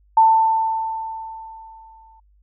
sine tone with exponential decay, 891 Hz, A5, 22 cents sharp, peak -8 dBFS, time 0.17-2.2 s, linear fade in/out 5 ms, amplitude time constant 440 ms, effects added 50 Hz sine -53 dBFS peak until 2.42 s

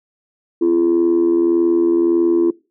sine tone with amplitude modulation, 340 Hz, F4, 46 cents flat, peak -7 dBFS, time 0.61-2.51 s, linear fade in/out 10 ms, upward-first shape sine, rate 81.7 Hz, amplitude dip 75%, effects noise-tail reverb RT60 0.3 s tail -23 dB re dry + tanh soft clip ceiling -7 dBFS

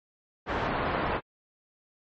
white low-pass noise, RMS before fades -29 dBFS, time 0.46-1.21 s, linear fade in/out 50 ms, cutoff 1200 Hz, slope 12 dB/octave, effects low-pass 4000 Hz 12 dB/octave + MP3 32 kbps

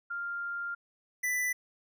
sine / square tone pair in turn, 1396.9 / 1987.6 Hz, F6 / B6, 0 / +11 cents, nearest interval tritone, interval 611 cents, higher second, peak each -33 / -29 dBFS, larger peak second, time 0.1-0.75 / 1.23-1.53 s, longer first, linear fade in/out 10 ms, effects none

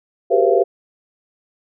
sine tone cluster, 381.2 / 403.2 / 475.1 / 522 / 681 Hz, G4 / G4 / A#4 / C5 / F5, -48 / +49 / +33 / -4 / -44 cents, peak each -18 dBFS, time 0.3-0.64 s, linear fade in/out 20 ms, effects none

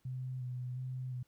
sine tone with vibrato, 126.8 Hz, B2, 46 cents sharp, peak -37 dBFS, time 0.05-1.23 s, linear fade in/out 5 ms, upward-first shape square, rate 1.4 Hz, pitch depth 22 cents each way, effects pink hiss -75 dBFS RMS until 1.27 s

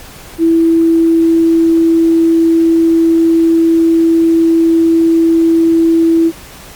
sine tone, 329.6 Hz, E4, in tune, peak -6 dBFS, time 0.38-6.32 s, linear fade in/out 50 ms, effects pink hiss -34 dBFS RMS until 6.75 s + Opus 48 kbps

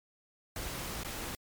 pink noise with dropouts, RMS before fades -39 dBFS, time 0.56-1.35 s, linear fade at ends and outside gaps 1 ms, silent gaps 1.034-1.047 s, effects MP3 96 kbps

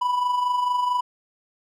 triangle tone with amplitude modulation, 987.8 Hz, B5, in tune, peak -16 dBFS, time 0.01-1.01 s, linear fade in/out 10 ms, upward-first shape sine, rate 24.5 Hz, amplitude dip 50%, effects none

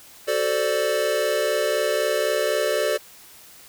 square chord, D dominant seventh, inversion first, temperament equal with one note detuned, 376.5 / 440 / 523.3 / 587.3 Hz, F#4 / A4 / C5 / D5, +30 / 0 / 0 / 0 cents, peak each -30 / -26 / -29 / -24 dBFS, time 0.27-2.98 s, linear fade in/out 20 ms, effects white hiss -47 dBFS RMS until 3.68 s

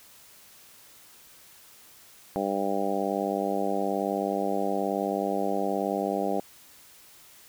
harmonic tone, 98.9 Hz, G2, 16 cents sharp, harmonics 2 / 3 / 4 / 5 / 6 / 7 / 8, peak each -33 / -33 / -33 / -33 / -33 / -33 / -33 dBFS, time 2.36-6.4 s, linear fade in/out 0 ms, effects white hiss -53 dBFS RMS until 7.48 s

